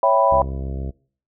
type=chord; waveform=sine; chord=C# half-diminished seventh; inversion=none; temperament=equal; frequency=554.4 / 659.3 / 784 / 987.8 Hz; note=C#5 / E5 / G5 / B5; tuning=0 / 0 / 0 / 0 cents; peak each=-18 / -18 / -21 / -17 dBFS; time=0.03-0.42 s; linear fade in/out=2 ms
type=harmonic tone; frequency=67 Hz; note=C2; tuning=42 cents sharp; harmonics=1 / 2 / 3 / 4 / 5 / 6 / 7 / 8 / 9 / 10; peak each=-26 / -31 / -37 / -40 / -40 / -41 / -44 / -46 / -47 / -46 dBFS; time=0.31-0.91 s; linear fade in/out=10 ms
effects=noise-tail reverb RT60 0.5 s tail -24 dB re dry